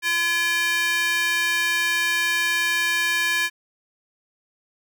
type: tone with high-pass filter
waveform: square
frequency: 340.7 Hz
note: F4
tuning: 43 cents flat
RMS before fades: -22 dBFS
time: 0.02-3.5 s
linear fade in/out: 50 ms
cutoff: 1900 Hz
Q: 2.9
effects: none